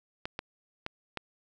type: clicks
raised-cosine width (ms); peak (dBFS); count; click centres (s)
0.3; -18; 4; 0.255 / 0.391 / 0.864 / 1.173
effects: none